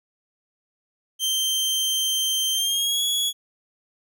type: tone with pitch glide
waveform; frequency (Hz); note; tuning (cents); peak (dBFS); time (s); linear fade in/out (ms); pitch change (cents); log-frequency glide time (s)
sawtooth; 3136 to 3361; G7 to G#7; 0 to +20; -18; 1.19-3.33; 50; +120; 2.53-3.03
effects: none